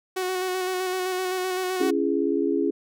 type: tone with vibrato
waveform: sawtooth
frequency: 369.8 Hz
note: F#4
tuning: 1 cent flat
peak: -21 dBFS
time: 0.16-1.91 s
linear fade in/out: 10 ms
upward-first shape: square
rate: 7.8 Hz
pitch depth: 20 cents each way
type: chord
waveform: sine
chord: C# minor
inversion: none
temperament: equal with one note detuned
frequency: 277.2 / 336.4 / 415.3 Hz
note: C#4 / E4 / G#4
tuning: 0 / +35 / 0 cents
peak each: -25 dBFS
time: 1.8-2.71 s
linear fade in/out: 10 ms
effects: none